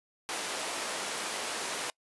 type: high-pass noise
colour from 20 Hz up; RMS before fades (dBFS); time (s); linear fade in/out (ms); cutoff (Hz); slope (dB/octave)
pink; -35; 0.29-1.9; 0; 480; 12
effects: noise-tail reverb RT60 0.1 s tail -26 dB re dry + resampled to 24000 Hz